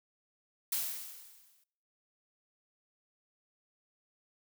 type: noise with exponential decay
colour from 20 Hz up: blue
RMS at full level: -31 dBFS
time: 0.72-1.64 s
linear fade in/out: 5 ms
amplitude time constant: 200 ms
effects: noise-tail reverb RT60 0.8 s tail -25 dB re dry